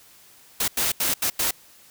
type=noise bursts at uneven times; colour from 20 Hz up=white; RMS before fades=-23 dBFS; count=5; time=0.6-0.68 / 0.77-0.92 / 1-1.14 / 1.22-1.3 / 1.39-1.51 s; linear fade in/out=5 ms; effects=white hiss -52 dBFS RMS until 1.9 s